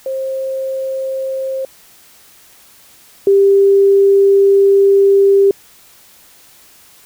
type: tone pair in turn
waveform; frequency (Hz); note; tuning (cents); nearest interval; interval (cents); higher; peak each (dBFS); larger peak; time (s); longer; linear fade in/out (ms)
sine; 531 / 395.3; C5 / G4; +25 / +15; perfect fourth; 510; first; -17 / -6; second; 0.06-1.65 / 3.27-5.51; second; 2
effects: white hiss -45 dBFS RMS until 7.05 s